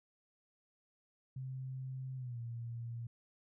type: tone with pitch glide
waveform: sine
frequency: 130.81 to 117.21 Hz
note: C3 to A#2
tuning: 0 to +10 cents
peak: -40 dBFS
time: 1.36-3.07 s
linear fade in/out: 5 ms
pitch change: -190 cents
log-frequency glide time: 2.16-2.39 s
effects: none